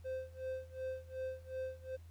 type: tone with tremolo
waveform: triangle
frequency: 520 Hz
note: C5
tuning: 11 cents flat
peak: -35 dBFS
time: 0.04-1.97 s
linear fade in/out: 20 ms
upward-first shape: sine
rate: 2.7 Hz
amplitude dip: 95%
effects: added 83 Hz sine -52 dBFS peak until 2.1 s + pink hiss -70 dBFS RMS until 2.1 s